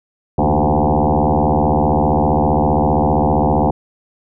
sine tone with frequency modulation, 293.7 Hz, D4, in tune, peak -11 dBFS, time 0.38-3.71 s, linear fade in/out 5 ms, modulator 75.3 Hz, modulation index 7.8, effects none

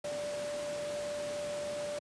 sine tone in noise, 587.3 Hz, D5, in tune, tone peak -35 dBFS, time 0.04-1.99 s, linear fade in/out 5 ms, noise pink, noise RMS -43 dBFS, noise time 0.04-1.99 s, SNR +5 dB, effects high-pass 150 Hz 12 dB/octave + resampled to 22050 Hz

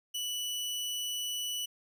sawtooth tone, 2960 Hz, F#7, in tune, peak -30 dBFS, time 0.14-1.66 s, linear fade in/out 10 ms, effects none

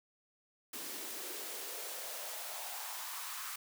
white noise with high-pass filter sweep, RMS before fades -43 dBFS, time 0.73-3.56 s, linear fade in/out 5 ms, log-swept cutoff 270 to 1200 Hz, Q 3, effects none

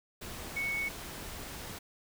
sine tone in noise, 2217 Hz, C#7, in tune, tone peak -31 dBFS, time 0.56-0.89 s, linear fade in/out 10 ms, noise pink, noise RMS -43 dBFS, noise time 0.21-1.79 s, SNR +9 dB, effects none

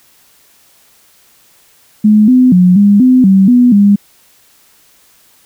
sine tone with pitch steps, 212.4 / 253.6 / 180.6 / 202.9 / 254.9 / 192.5 / 246 / 202.3 Hz, G#3 / B3 / F#3 / G#3 / C4 / G3 / B3 / G#3, +39 / +46 / -42 / -40 / -45 / -31 / -7 / -45 cents, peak -3 dBFS, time 2.04-3.96 s, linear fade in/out 10 ms, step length 240 ms, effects white hiss -48 dBFS RMS until 5.45 s

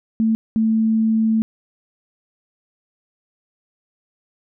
sine tone pair in turn, 222.6 / 221.7 Hz, A3 / A3, +20 / +13 cents, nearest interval unison, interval 7 cents, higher first, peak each -14 dBFS, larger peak neither, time 0.2-0.35 / 0.56-1.42 s, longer second, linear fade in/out 0 ms, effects none

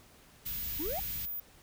pink band-stop noise, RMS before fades -43 dBFS, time 0.45-1.26 s, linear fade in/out 10 ms, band 140 to 2600 Hz, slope 12 dB/octave
sine tone, 14890 Hz, A#9, 3 cents flat, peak -35 dBFS, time 0.46-1.4 s, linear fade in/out 2 ms
triangle exponential sweep, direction up, 272.4 to 830.6 Hz, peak -33 dBFS, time 0.79-1 s, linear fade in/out 10 ms
effects pink hiss -59 dBFS RMS until 1.62 s

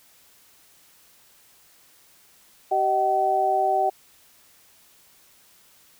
sine tone cluster, 386 / 623 / 762 Hz, G4 / D#5 / G5, -27 / +2 / -49 cents, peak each -27 / -26 / -20 dBFS, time 2.71-3.9 s, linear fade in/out 10 ms, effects white hiss -56 dBFS RMS until 5.99 s

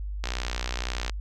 click train, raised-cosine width 0.2 ms, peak -13 dBFS, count 54, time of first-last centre 0.24-1.096 s, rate 61.9 Hz, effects added 50 Hz sine -30 dBFS peak until 1.2 s

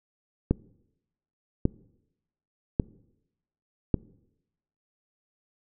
click train, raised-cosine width 3 ms, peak -8 dBFS, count 4, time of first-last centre 0.51-3.942 s, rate 0.874 Hz, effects noise-tail reverb RT60 0.9 s tail -23 dB re dry

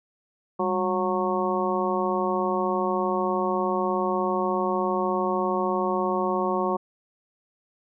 harmonic tone with a mistuned harmonic, 183.3 Hz, F#3, 16 cents flat, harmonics 1 / 2 / 3 / 4 / 5 / 6, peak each -30 / -27 / -30 / -31 / -30 / -29 dBFS, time 0.59-6.77 s, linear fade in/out 10 ms, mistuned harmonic 1, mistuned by +140 cents, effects none

